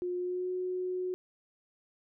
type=tone with pitch glide; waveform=sine; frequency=357.8 to 366 Hz; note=F4 to F#4; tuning=+42 to -19 cents; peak=-31 dBFS; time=0.02-1.14 s; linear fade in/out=0 ms; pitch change=+39 cents; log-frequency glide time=0.17-0.5 s; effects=none